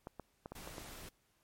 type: clicks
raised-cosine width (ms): 1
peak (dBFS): -30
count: 6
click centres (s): 0.071 / 0.197 / 0.459 / 0.52 / 0.675 / 0.782
type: noise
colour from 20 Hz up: pink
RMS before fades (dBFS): -50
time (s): 0.55-1.09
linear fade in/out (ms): 5
effects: pink hiss -75 dBFS RMS until 1.43 s + MP3 64 kbps